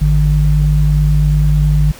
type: tone pair together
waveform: sine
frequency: 53.03 / 150 Hz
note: G#1 / D3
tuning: +37 / +37 cents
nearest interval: octave + tritone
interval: 1800 cents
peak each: -11 dBFS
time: 0.01-1.92 s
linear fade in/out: 10 ms
effects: pink hiss -36 dBFS RMS until 1.99 s